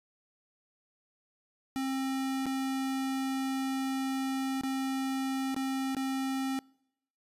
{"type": "tone with dropouts", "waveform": "square", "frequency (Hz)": 266.4, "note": "C4", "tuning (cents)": 31, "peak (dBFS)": -31, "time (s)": [1.76, 6.59], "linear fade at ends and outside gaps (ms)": 0, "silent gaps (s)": [[2.458, 2.465], [4.611, 4.635], [5.545, 5.564], [5.949, 5.967]], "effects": ["noise-tail reverb RT60 0.8 s tail -26 dB re dry", "resampled to 32000 Hz"]}